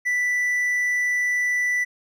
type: tone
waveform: triangle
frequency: 1975.5 Hz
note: B6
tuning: in tune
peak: -18 dBFS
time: 0.05-1.85 s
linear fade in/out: 20 ms
effects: none